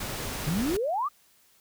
pink noise, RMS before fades -34 dBFS, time 0-0.77 s, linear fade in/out 5 ms
sine exponential sweep, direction up, 138 to 1265 Hz, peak -25 dBFS, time 0.46-1.09 s, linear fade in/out 20 ms
effects white hiss -62 dBFS RMS until 1.6 s

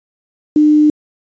sine tone with quantisation, 301.6 Hz, D4, 46 cents sharp, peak -6 dBFS, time 0.56-0.9 s, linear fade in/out 2 ms, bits 6, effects resampled to 16000 Hz

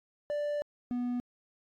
triangle tone pair in turn, 587.3 / 245 Hz, D5 / B3, 0 / -14 cents, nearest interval octave + minor third, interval 1514 cents, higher first, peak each -28 dBFS, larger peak neither, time 0.3-0.62 / 0.91-1.2 s, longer first, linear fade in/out 0 ms, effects AAC 64 kbps

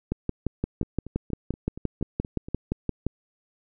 two click trains, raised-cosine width 3 ms, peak -24 / -12 dBFS, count 8 / 18, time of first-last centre 0.83-2.485 / 0.12-3.066 s, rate 4.23 / 5.77 Hz, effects none

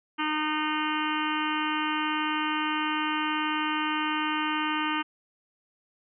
harmonic tone with a mistuned harmonic, 306.4 Hz, D#4, 27 cents flat, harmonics 1 / 3 / 4 / 5 / 6 / 7 / 8 / 9 / 10, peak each -31 / -32 / -32 / -35 / -38 / -38 / -39 / -36 / -38 dBFS, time 0.18-5.03 s, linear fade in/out 20 ms, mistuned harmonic 9, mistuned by +18 cents, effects none

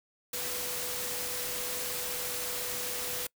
sine tone in noise, 493.9 Hz, B4, in tune, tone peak -43 dBFS, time 0.33-3.27 s, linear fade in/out 5 ms, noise white, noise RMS -35 dBFS, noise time 0.33-3.27 s, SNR -11 dB, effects noise-tail reverb RT60 0.1 s tail -25 dB re dry

